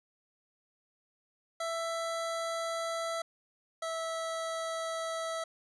25% pulse tone pair in turn, 663 / 653.9 Hz, E5 / E5, +10 / -14 cents, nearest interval unison, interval 24 cents, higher first, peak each -29 / -30 dBFS, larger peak first, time 1.6-3.22 / 3.82-5.44 s, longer neither, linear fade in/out 5 ms, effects resampled to 24000 Hz

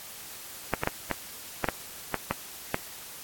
clicks, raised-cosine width 0.5 ms, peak -9 dBFS, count 9, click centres 0.737 / 0.835 / 0.874 / 1.113 / 1.643 / 1.687 / 2.143 / 2.31 / 2.744 s, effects white hiss -43 dBFS RMS until 3.23 s + AAC 64 kbps

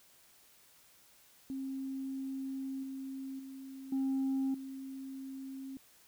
sine tone with level steps, 267.8 Hz, C4, 40 cents sharp, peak -36 / -39 / -44 / -28 / -41 dBFS, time 1.5-5.77 s, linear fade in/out 0 ms, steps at 2.83 / 3.39 / 3.92 / 4.54 s, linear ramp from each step 5 ms, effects tanh soft clip ceiling -28 dBFS + white hiss -63 dBFS RMS until 6.07 s

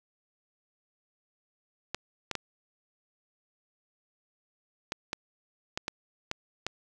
clicks, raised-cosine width 0.2 ms, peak -14 dBFS, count 9, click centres 1.946 / 2.313 / 2.353 / 4.921 / 5.131 / 5.775 / 5.881 / 6.314 / 6.666 s, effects none

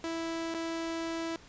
sawtooth tone with dropouts, 329.6 Hz, E4, in tune, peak -29 dBFS, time 0.04-1.36 s, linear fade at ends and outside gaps 1 ms, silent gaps 0.541-0.546 s, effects pink hiss -55 dBFS RMS until 1.48 s + resampled to 16000 Hz

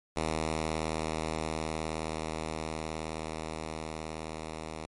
5% pulse tone with level ramp, 79.1 Hz, D#2, 29 cents sharp, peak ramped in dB -18 to -27 dBFS, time 0.16-4.86 s, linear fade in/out 5 ms, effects MP3 48 kbps

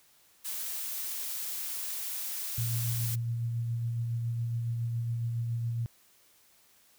blue noise, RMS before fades -36 dBFS, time 0.44-3.16 s, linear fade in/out 20 ms
sine tone with tremolo, 116.9 Hz, A#2, 5 cents sharp, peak -28 dBFS, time 2.58-5.86 s, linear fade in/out 0 ms, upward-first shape sine, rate 7.2 Hz, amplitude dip 25%
effects white hiss -63 dBFS RMS until 6.98 s

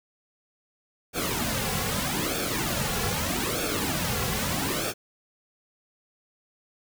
pink noise with flanger, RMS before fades -28 dBFS, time 1.13-4.94 s, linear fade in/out 50 ms, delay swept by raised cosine 1 to 3.3 ms, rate 0.8 Hz, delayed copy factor -0.75, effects none

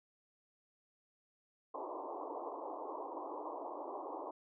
white band-pass noise, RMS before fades -44 dBFS, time 1.74-4.31 s, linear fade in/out 5 ms, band 280 to 1100 Hz, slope 96 dB/octave, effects none

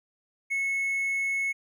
triangle tone with hard clipping, 2193 Hz, C#7, 19 cents flat, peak -26 dBFS, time 0.5-1.53 s, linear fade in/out 20 ms, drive 5 dB, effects none

